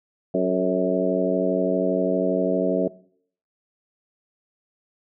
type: harmonic tone with a mistuned harmonic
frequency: 92.5 Hz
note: F#2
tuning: in tune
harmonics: 2 / 3 / 4 / 5 / 6 / 7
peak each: -26 / -26 / -26 / -26 / -26 / -26 dBFS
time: 0.34-2.88 s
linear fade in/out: 5 ms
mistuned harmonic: 5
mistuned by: -47 cents
effects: noise-tail reverb RT60 0.6 s tail -20 dB re dry